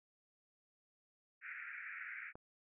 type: band-pass noise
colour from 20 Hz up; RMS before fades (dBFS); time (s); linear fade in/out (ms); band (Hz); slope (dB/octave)
pink; -48; 1.41-2.33; 50; 1400 to 2400; 96
type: click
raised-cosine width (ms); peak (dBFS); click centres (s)
1; -36; 2.355
effects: none